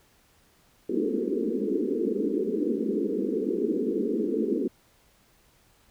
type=band-pass noise; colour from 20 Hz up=white; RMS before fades=-27 dBFS; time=0.89-4.68 s; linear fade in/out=5 ms; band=200 to 460 Hz; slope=96 dB/octave; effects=pink hiss -62 dBFS RMS until 5.9 s